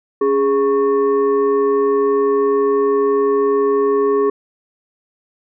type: tone with frequency modulation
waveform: sine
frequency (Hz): 412.5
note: G#4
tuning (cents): -12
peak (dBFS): -12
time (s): 0.21-4.3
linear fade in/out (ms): 5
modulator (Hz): 693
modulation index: 0.62
effects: none